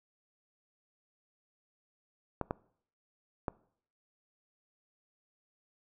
clicks, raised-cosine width 1 ms, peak -18 dBFS, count 3, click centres 2.413 / 2.509 / 3.482 s, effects noise-tail reverb RT60 0.6 s tail -22 dB re dry

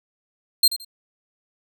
sawtooth tone with echo, 4186 Hz, C8, in tune, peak -9 dBFS, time 0.63-0.68 s, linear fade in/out 5 ms, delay 84 ms, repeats 2, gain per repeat -13 dB, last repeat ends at 0.848 s, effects none

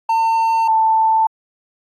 triangle / sine tone pair in turn, 903 / 886.5 Hz, A5 / A5, +45 / +13 cents, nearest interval unison, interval 32 cents, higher first, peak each -11 dBFS, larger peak neither, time 0.09-0.68 / 0.68-1.27 s, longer neither, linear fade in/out 5 ms, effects AAC 64 kbps

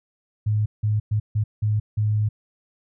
sine tone bursts at uneven times, 106.4 Hz, G#2, 42 cents sharp, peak -18 dBFS, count 6, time 0.46-0.66 / 0.83-1 / 1.11-1.2 / 1.35-1.44 / 1.62-1.8 / 1.97-2.29 s, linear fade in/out 10 ms, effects none

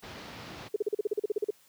pink low-pass noise, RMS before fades -43 dBFS, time 0.02-0.69 s, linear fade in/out 20 ms, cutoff 5100 Hz, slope 24 dB/octave
sine tone bursts, 418.6 Hz, G#4, 14 cents sharp, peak -24 dBFS, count 13, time 0.74-1.506 s, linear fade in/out 5 ms, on 22 ms, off 40 ms
effects white hiss -62 dBFS RMS until 1.68 s + high-pass 100 Hz 12 dB/octave

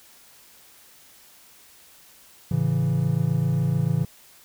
triangle chord, A major, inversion none, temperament equal with one note detuned, 110 / 138.59 / 165.77 Hz, A2 / C#3 / E3, 0 / 0 / +10 cents, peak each -25 / -21 / -22 dBFS, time 2.51-4.05 s, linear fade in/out 5 ms, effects white hiss -52 dBFS RMS until 4.44 s

